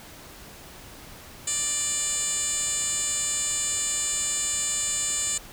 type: tone with band-pass filter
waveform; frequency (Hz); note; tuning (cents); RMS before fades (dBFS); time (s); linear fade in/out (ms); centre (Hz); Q
10% pulse; 590; D5; +8; -27; 1.47-5.38; 5; 7000; 7.9
effects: pink hiss -45 dBFS RMS until 5.52 s